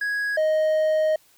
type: tone pair in turn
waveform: triangle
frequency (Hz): 1661.2 / 623.6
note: G#6 / D#5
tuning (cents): 0 / +4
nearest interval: octave + perfect fourth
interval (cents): 1696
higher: first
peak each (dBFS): -21 / -16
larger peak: second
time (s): 0.01-0.37 / 0.37-1.16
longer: second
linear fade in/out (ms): 5
effects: white hiss -58 dBFS RMS until 1.37 s